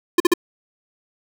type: tone bursts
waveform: square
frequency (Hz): 349.2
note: F4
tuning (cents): 0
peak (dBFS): -11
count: 3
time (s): 0.18-0.338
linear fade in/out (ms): 5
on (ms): 22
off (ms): 46
effects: none